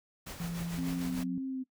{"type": "noise with tremolo", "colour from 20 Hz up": "pink", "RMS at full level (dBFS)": -42, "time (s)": [0.26, 1.24], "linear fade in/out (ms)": 10, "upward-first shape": "sine", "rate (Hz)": 6.7, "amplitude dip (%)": 50}
{"type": "tone with pitch glide", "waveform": "sine", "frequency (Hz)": [170, 181.15], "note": ["F3", "F#3"], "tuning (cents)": [-46, -36], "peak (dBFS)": -34, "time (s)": [0.4, 1.38], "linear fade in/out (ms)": 2, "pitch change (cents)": 110, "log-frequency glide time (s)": [0.9, 1.14]}
{"type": "tone with vibrato", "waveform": "sine", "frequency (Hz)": 261.6, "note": "C4", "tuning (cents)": 0, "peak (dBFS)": -33, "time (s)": [0.77, 1.64], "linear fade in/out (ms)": 20, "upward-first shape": "sine", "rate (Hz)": 1.9, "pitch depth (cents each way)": 27}
{"effects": ["noise-tail reverb RT60 0.1 s tail -18 dB re dry"]}